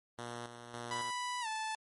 5% pulse tone with tremolo, 119.3 Hz, A#2, 41 cents sharp, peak -30 dBFS, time 0.18-1.11 s, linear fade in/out 10 ms, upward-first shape square, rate 1.8 Hz, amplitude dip 55%
sawtooth tone with pitch glide, 987.8 to 875 Hz, B5 to A5, 0 to -10 cents, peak -32 dBFS, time 0.91-1.75 s, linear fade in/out 2 ms, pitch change -210 cents, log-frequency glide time 1.41-1.47 s
effects MP3 48 kbps

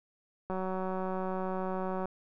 click train, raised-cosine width 1 ms, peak -22 dBFS, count 292, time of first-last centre 0.5-2.056 s, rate 187 Hz, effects none

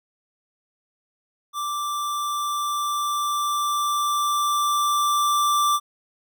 square tone with level ramp, 1174.7 Hz, D6, in tune, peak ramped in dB -26 to -18 dBFS, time 1.53-5.8 s, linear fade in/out 50 ms, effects none

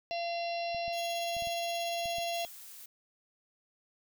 harmonic tone, 684 Hz, F5, 36 cents flat, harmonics 1 / 3 / 4 / 5 / 6 / 7 / 8, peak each -33 / -49 / -41 / -52 / -45 / -52 / -49 dBFS, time 0.11-2.45 s, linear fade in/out 0 ms
clicks, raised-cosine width 5 ms, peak -38 dBFS, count 7, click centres 0.747 / 0.88 / 1.367 / 1.423 / 1.472 / 2.057 / 2.184 s
sawtooth tone with tremolo, 3322 Hz, G#7, in tune, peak -35 dBFS, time 0.92-2.48 s, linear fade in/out 50 ms, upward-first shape triangle, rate 17 Hz, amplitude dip 60%
blue noise, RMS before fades -49 dBFS, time 2.34-2.86 s, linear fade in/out 5 ms
effects none

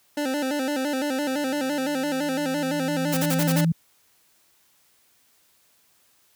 25% pulse tone with vibrato, 277.2 Hz, C#4, in tune, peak -20 dBFS, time 0.17-3.65 s, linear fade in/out 5 ms, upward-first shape square, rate 5.9 Hz, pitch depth 100 cents each way
sine tone with exponential growth, 164.81 Hz, E3, in tune, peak -17 dBFS, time 1.19-3.72 s, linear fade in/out 5 ms, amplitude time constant 550 ms
white noise bursts, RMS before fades -28 dBFS, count 6, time 3.12-3.613 s, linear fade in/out 10 ms, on 53 ms, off 35 ms
effects white hiss -62 dBFS RMS until 6.35 s + high-pass 60 Hz 12 dB/octave

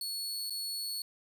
sawtooth tone with dropouts, 4398 Hz, C#8, 14 cents flat, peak -32 dBFS, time 0.01-1.02 s, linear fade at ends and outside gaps 2 ms, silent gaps 0.498-0.505 s, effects none

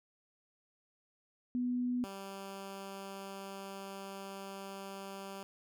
sine / 10% pulse tone pair in turn, 246.9 / 195.47 Hz, B3 / G3, 0 / -5 cents, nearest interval major third, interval 405 cents, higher first, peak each -31 / -35 dBFS, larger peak first, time 1.55-2.04 / 2.04-5.43 s, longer second, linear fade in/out 0 ms, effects none

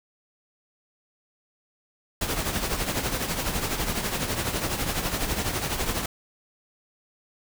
pink noise with tremolo, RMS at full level -25 dBFS, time 2.21-6.06 s, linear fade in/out 5 ms, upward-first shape triangle, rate 12 Hz, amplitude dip 65%, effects none

